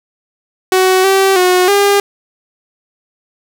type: tone with pitch steps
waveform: sawtooth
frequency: 373.7 / 386.7 / 364 / 402.8 Hz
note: F#4 / G4 / F#4 / G4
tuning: +17 / -24 / -28 / +47 cents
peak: -4 dBFS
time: 0.72-2 s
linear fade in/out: 2 ms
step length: 320 ms
effects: none